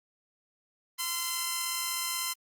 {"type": "tone pair together", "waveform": "5% pulse", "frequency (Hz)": [1030, 1361.2], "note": ["C6", "F6"], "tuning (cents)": [-28, -45], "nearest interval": "perfect fourth", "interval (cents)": 483, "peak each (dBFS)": [-19, -26], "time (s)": [0.98, 2.34], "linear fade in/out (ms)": 20, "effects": ["Opus 24 kbps"]}